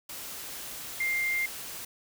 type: tone in noise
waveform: sine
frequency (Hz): 2100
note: C7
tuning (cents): +6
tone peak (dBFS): -26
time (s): 1-1.46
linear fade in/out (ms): 5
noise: white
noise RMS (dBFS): -40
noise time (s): 0.09-1.85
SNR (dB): +11
effects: none